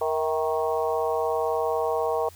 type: harmonic tone with a mistuned harmonic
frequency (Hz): 156.3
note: D#3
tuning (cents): +8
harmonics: 3 / 4 / 5 / 6 / 7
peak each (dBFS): -26 / -28 / -30 / -32 / -33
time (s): 0.01-2.29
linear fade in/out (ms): 5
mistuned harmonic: 4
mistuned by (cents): +53
effects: added 87 Hz sine -49 dBFS peak until 2.35 s + white hiss -52 dBFS RMS until 2.35 s